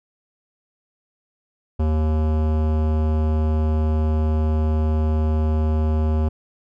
sine tone with hard clipping, 77.78 Hz, D#2, in tune, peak -19 dBFS, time 1.79-6.29 s, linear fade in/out 10 ms, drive 18 dB, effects none

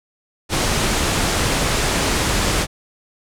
pink low-pass noise, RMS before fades -19 dBFS, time 0.49-2.67 s, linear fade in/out 50 ms, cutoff 10000 Hz, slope 24 dB/octave, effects none

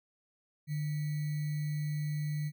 sine tone with sample-and-hold, 150 Hz, D3, 37 cents sharp, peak -31 dBFS, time 0.67-2.52 s, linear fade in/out 50 ms, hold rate 2100 Hz, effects none

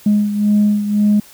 sine beating tone pair, 207.7 / 209.6 Hz, G#3 / G#3, 0 / +16 cents, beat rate 1.9 Hz, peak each -11 / -17 dBFS, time 0.06-1.2 s, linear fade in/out 5 ms, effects tanh soft clip ceiling -6 dBFS + white hiss -43 dBFS RMS until 1.33 s

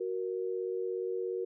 sine tone pair together, 371.2 / 468.2 Hz, F#4 / A#4, +6 / +8 cents, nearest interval major third, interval 402 cents, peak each -34 / -35 dBFS, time 0-1.45 s, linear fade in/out 10 ms, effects none

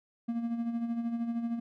triangle tone with tremolo, 233.1 Hz, A#3, in tune, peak -26 dBFS, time 0.28-1.6 s, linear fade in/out 10 ms, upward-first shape sine, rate 13 Hz, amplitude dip 55%, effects none

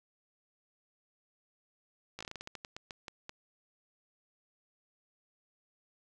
slowing click train, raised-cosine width 0.2 ms, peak -25 dBFS, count 15, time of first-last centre 2.19-3.294 s, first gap 16 ms, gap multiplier 1.22, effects none

